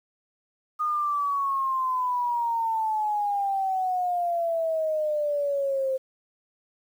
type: exponential sweep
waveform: sine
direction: down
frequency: 1234 to 523.3 Hz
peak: -23 dBFS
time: 0.79-5.98 s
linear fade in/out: 20 ms
effects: 9-bit

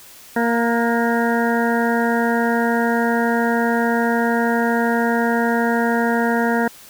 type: harmonic tone with a mistuned harmonic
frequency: 233.1 Hz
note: A#3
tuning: in tune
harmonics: 1 / 2 / 3 / 4 / 6 / 7 / 8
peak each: -19 / -22 / -24 / -25 / -27 / -27 / -28 dBFS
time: 0.36-6.68 s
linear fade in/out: 5 ms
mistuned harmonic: 6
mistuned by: +25 cents
effects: white hiss -43 dBFS RMS until 6.89 s

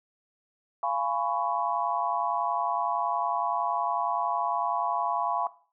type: chord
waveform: sine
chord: C# dominant seventh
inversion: first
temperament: just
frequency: 693 / 831.5 / 997.9 / 1108.7 Hz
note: E#5 / G#5 / B5 / C#6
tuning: -14 / +2 / +18 / 0 cents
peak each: -31 dBFS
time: 0.83-5.47 s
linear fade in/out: 2 ms
effects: noise-tail reverb RT60 0.4 s tail -17 dB re dry

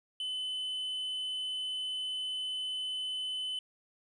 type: tone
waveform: triangle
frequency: 3025 Hz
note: F#7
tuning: 38 cents sharp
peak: -32 dBFS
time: 0.2-3.59 s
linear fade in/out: 2 ms
effects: resampled to 22050 Hz + 12-bit

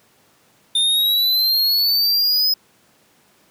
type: exponential sweep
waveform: square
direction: up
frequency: 3607 to 5100 Hz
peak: -15 dBFS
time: 0.75-2.54 s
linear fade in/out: 5 ms
effects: pink hiss -56 dBFS RMS until 3.5 s + high-pass 150 Hz 12 dB/octave

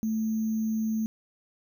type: tone with sample-and-hold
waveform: sine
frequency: 220 Hz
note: A3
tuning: in tune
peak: -25 dBFS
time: 0.03-1.06 s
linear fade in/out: 0 ms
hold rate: 6300 Hz
effects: none

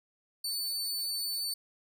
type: tone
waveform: sawtooth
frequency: 4503 Hz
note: C#8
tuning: 26 cents sharp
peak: -29 dBFS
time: 0.44-1.54 s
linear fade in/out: 5 ms
effects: none

